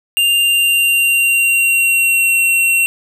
square tone with pitch glide, 2794 to 2729 Hz, F7 to F7, 0 to -41 cents, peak -11 dBFS, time 0.17-2.86 s, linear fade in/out 0 ms, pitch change -41 cents, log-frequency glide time 0.36-2.36 s, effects none

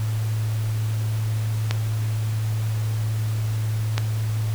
clicks, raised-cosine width 0.2 ms, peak -6 dBFS, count 2, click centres 1.71 / 3.98 s, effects added 109 Hz sine -21 dBFS peak until 4.54 s + pink hiss -39 dBFS RMS until 4.54 s

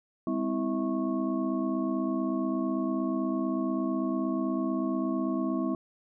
sine tone cluster, 200.7 / 256.7 / 325.5 / 648 / 1098 Hz, G3 / C4 / E4 / E5 / C#6, +41 / -33 / -22 / -30 / -17 cents, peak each -34 / -30 / -31 / -38 / -39 dBFS, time 0.27-5.75 s, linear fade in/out 2 ms, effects none

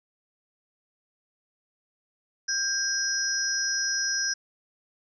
sine tone cluster, 1590 / 5160 / 5790 Hz, G6 / E8 / F#8, +24 / -38 / -38 cents, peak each -29 dBFS, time 2.48-4.34 s, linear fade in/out 10 ms, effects none

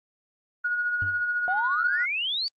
sine tone with tremolo, 1449 Hz, F#6, 37 cents flat, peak -22 dBFS, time 0.64-2.06 s, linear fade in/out 10 ms, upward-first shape sine, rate 14 Hz, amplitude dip 40%
triangle tone with exponential decay, 95.5 Hz, G2, 45 cents flat, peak -26 dBFS, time 1.02-1.27 s, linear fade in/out 0 ms, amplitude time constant 54 ms
sine exponential sweep, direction up, 714 to 4656 Hz, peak -25 dBFS, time 1.48-2.48 s, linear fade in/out 0 ms
effects tanh soft clip ceiling -13 dBFS + Opus 32 kbps

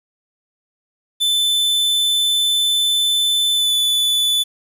45% pulse tone with pitch glide, 3520 to 3480 Hz, A7 to A7, 0 to -20 cents, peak -14 dBFS, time 1.2-4.44 s, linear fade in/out 20 ms, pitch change -20 cents, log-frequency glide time 3.54-3.73 s, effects resampled to 32000 Hz + 8-bit

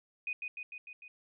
sine tone with echo, 2489 Hz, D#7, in tune, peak -33 dBFS, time 0.27-0.33 s, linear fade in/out 2 ms, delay 150 ms, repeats 5, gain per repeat -3 dB, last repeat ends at 1.08 s, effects none

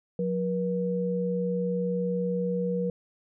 sine tone pair together, 180 / 480.5 Hz, F#3 / B4, -47 / -48 cents, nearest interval octave + perfect fourth, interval 1699 cents, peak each -28 / -28 dBFS, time 0.19-2.9 s, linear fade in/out 2 ms, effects none

